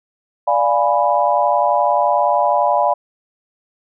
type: chord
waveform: sine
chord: D diminished seventh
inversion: none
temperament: equal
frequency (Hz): 587.3 / 698.5 / 830.6 / 987.8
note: D5 / F5 / Ab5 / Cb6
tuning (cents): 0 / 0 / 0 / 0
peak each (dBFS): -18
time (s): 0.47-2.94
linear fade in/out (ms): 10
effects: none